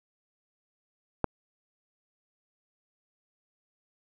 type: click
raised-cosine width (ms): 1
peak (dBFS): -10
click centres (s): 1.243
effects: none